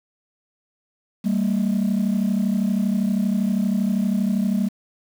sine tone pair together, 196 / 228.6 Hz, G3 / A#3, 0 / -34 cents, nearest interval minor third, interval 266 cents, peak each -18 / -20 dBFS, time 1.24-4.69 s, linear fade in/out 20 ms, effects tanh soft clip ceiling -15 dBFS + 7-bit

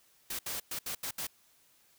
white noise bursts at uneven times, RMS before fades -37 dBFS, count 6, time 0.3-0.39 / 0.46-0.6 / 0.71-0.79 / 0.86-0.95 / 1.03-1.11 / 1.18-1.27 s, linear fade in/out 5 ms, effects white hiss -66 dBFS RMS until 1.98 s

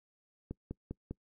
click train, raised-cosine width 3 ms, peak -26 dBFS, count 4, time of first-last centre 0.51-1.11 s, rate 5 Hz, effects noise-tail reverb RT60 0.1 s tail -25 dB re dry

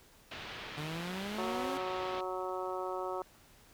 white low-pass noise, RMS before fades -45 dBFS, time 0.31-2.21 s, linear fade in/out 5 ms, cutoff 3600 Hz, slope 24 dB/octave
sawtooth exponential sweep, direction up, 146.9 to 279.1 Hz, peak -34 dBFS, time 0.77-1.78 s, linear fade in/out 10 ms
harmonic tone, 185 Hz, F#3, in tune, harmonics 2 / 3 / 4 / 5 / 6 / 7, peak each -39 / -41 / -42 / -43 / -44 / -44 dBFS, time 1.38-3.22 s, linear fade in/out 2 ms
effects pink hiss -61 dBFS RMS until 3.73 s

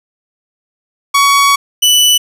sawtooth tone pair in turn, 1123 / 2976 Hz, C#6 / F#7, +22 / +9 cents, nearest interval octave + perfect fourth, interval 1687 cents, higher second, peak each -3 dBFS, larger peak neither, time 1.14-1.56 / 1.82-2.18 s, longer first, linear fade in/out 10 ms, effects resampled to 32000 Hz + 7-bit

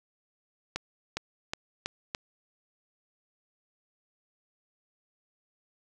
accelerating click train, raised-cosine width 0.2 ms, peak -14 dBFS, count 5, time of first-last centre 0.76-2.149 s, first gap 410 ms, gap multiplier 0.89, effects none

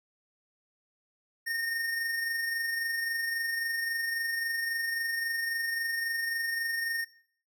square tone with amplitude modulation, 1837 Hz, A#6, 26 cents flat, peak -29 dBFS, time 1.46-7.05 s, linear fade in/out 20 ms, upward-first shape sine, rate 23.7 Hz, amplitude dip 35%, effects noise-tail reverb RT60 0.6 s tail -19 dB re dry

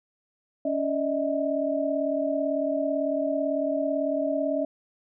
sine tone cluster, 280.9 / 601 / 639 Hz, C#4 / D5 / D#5, +23 / +40 / +46 cents, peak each -28 / -29 / -27 dBFS, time 0.65-4.65 s, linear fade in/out 5 ms, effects none

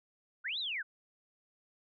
sine linear two-way sweep, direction up then down, 1341 to 4100 to 1410 Hz, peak -34 dBFS, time 0.44-0.83 s, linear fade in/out 20 ms, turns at 0.59 s, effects none

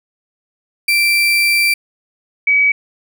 35% pulse / sine tone pair in turn, 2348 / 2275 Hz, D7 / C#7, -1 / +44 cents, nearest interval minor second, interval 55 cents, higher first, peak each -9 dBFS, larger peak neither, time 0.88-1.74 / 2.47-2.72 s, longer first, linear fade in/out 5 ms, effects none

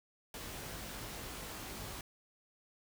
pink noise with comb filter, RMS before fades -45 dBFS, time 0.34-2.01 s, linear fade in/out 2 ms, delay 19 ms, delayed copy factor +0.6, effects none

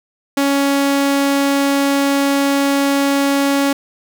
sawtooth tone, 278.9 Hz, C#4, 11 cents sharp, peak -9 dBFS, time 0.37-3.73 s, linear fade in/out 5 ms, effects none

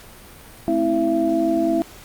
sine tone cluster, 218.5 / 263.9 / 327.5 / 673 Hz, A3 / C4 / E4 / E5, -12 / +15 / -11 / +36 cents, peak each -28 / -24 / -19 / -22 dBFS, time 0.68-1.82 s, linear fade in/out 0 ms, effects pink hiss -43 dBFS RMS until 2.04 s + Opus 48 kbps

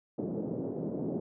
pink band-pass noise, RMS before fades -35 dBFS, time 0.18-1.2 s, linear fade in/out 5 ms, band 160 to 490 Hz, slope 24 dB/octave, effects none

